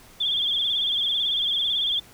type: tone with vibrato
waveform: sine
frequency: 3376 Hz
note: G#7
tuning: 28 cents sharp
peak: -21 dBFS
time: 0.2-2 s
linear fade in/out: 10 ms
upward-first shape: sine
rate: 18 Hz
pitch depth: 84 cents each way
effects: pink hiss -50 dBFS RMS until 2.13 s